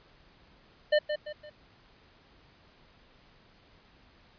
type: tone with echo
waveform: square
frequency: 601 Hz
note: D5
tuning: 40 cents sharp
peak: -21 dBFS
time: 0.92-0.99 s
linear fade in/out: 10 ms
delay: 170 ms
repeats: 3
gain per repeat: -8 dB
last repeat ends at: 1.5 s
effects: pink hiss -60 dBFS RMS until 4.38 s + resampled to 11025 Hz